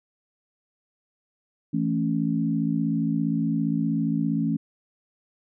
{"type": "chord", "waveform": "sine", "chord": "A major", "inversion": "second", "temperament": "equal", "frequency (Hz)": [164.81, 220, 277.2], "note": ["E3", "A3", "C#4"], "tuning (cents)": [0, 0, 0], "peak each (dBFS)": -26, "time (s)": [1.73, 4.57], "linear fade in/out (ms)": 10, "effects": []}